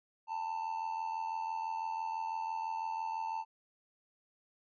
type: tone with amplitude modulation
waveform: triangle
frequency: 891 Hz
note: A5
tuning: 22 cents sharp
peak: -30 dBFS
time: 0.27-3.45 s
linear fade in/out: 50 ms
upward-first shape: sine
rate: 86 Hz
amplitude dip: 65%
effects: resampled to 16000 Hz